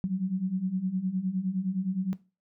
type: beating tone pair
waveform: sine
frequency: 180.9 / 190.6 Hz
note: F#3 / G3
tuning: -39 / -48 cents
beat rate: 9.7 Hz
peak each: -30 / -29 dBFS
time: 0.04-2.13 s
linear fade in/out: 0 ms
effects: noise-tail reverb RT60 0.3 s tail -18 dB re dry